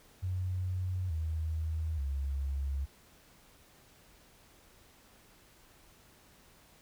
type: tone with pitch steps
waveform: sine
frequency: 91.9 / 79.54 / 68.85 Hz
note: F#2 / D#2 / C#2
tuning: -11 / +39 / -11 cents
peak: -31 dBFS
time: 0.22-2.86 s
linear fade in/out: 20 ms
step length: 880 ms
effects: pink hiss -61 dBFS RMS until 6.81 s